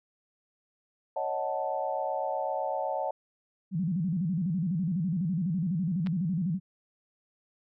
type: chord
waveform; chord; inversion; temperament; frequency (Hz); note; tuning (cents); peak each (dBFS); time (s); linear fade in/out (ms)
sine; D# half-diminished seventh; third; equal; 554.4 / 622.3 / 740 / 880; C#5 / D#5 / F#5 / A5; 0 / 0 / 0 / 0; -34; 1.16-3.11; 5
type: tone with vibrato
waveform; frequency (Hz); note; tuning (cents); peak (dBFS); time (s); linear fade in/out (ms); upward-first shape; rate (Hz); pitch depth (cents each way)
sine; 174.61; F3; 0; -26; 3.71-6.6; 50; square; 12; 160
type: clicks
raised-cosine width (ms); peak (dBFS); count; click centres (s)
0.3; -31 / -24; 2; 6.063 / 6.07
effects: none